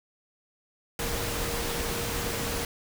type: tone in noise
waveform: sine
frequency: 469 Hz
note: A#4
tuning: 11 cents sharp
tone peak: -37 dBFS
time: 0.99-2.65 s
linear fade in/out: 2 ms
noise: pink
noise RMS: -31 dBFS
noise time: 0.99-2.65 s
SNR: -9 dB
effects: none